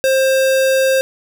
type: tone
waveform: square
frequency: 530 Hz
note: C5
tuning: 22 cents sharp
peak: -12 dBFS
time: 0.04-1.01 s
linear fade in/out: 0 ms
effects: none